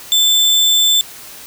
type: tone with sample-and-hold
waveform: sine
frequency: 3528 Hz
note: A7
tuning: 4 cents sharp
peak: -9 dBFS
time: 0.12-1.01 s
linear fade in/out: 0 ms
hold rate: 11025 Hz
effects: white hiss -35 dBFS RMS until 1.46 s